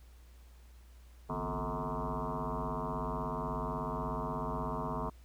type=tone with frequency modulation; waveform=sine; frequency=440 Hz; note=A4; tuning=in tune; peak=-33 dBFS; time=1.29-5.1 s; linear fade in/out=10 ms; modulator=99.6 Hz; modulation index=7.1; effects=added 60 Hz sine -53 dBFS peak until 5.24 s + pink hiss -66 dBFS RMS until 5.24 s